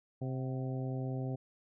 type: harmonic tone with a mistuned harmonic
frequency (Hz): 130.81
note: C3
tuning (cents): 0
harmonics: 1 / 2 / 3 / 4 / 5 / 6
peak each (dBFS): -35 / -41 / -45 / -47 / -49 / -51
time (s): 0.21-1.36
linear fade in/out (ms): 10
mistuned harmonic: 6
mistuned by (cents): -56
effects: none